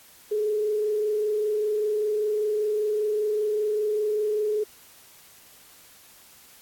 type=tone with frequency modulation; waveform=sine; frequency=423.9 Hz; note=G#4; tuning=35 cents sharp; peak=-22 dBFS; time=0.31-4.64 s; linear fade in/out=10 ms; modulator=25.1 Hz; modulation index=0.36; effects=white hiss -52 dBFS RMS until 6.61 s + AAC 64 kbps